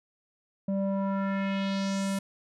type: tone with low-pass filter sweep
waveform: square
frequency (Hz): 195.4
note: G3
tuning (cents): -5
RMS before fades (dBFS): -29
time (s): 0.68-2.19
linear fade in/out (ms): 5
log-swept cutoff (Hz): 450 to 11000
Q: 2
effects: none